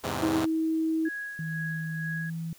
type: chord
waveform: 5% pulse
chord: E augmented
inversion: none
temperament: equal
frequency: 82.41 / 103.83 / 130.81 Hz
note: E2 / G#2 / B#2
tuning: 0 / 0 / 0 cents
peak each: -22 dBFS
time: 0.03-0.46 s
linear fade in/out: 20 ms
type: tone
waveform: sine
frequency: 320.6 Hz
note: E4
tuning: 48 cents flat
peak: -24 dBFS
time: 0.22-1.09 s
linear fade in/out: 10 ms
type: tone with tremolo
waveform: sine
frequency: 1661.2 Hz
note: G#6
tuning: in tune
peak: -32 dBFS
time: 1.05-2.3 s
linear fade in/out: 5 ms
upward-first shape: sine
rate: 2.1 Hz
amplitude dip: 50%
type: tone with pitch glide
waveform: sine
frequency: 160.3 to 164.24 Hz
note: E3 to E3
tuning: -48 to -6 cents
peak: -31 dBFS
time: 1.39-2.53 s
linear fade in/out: 2 ms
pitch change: +42 cents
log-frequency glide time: 2.02-2.34 s
effects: white hiss -56 dBFS RMS until 2.58 s